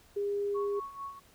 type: tone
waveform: sine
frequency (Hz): 405.4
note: G#4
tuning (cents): -42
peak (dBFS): -29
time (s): 0.16-0.8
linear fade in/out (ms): 10
type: tone with tremolo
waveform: sine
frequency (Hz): 1108.7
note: C#6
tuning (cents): 0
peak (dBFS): -36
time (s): 0.54-1.2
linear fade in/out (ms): 20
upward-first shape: sine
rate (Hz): 4.5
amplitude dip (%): 70
effects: pink hiss -61 dBFS RMS until 1.34 s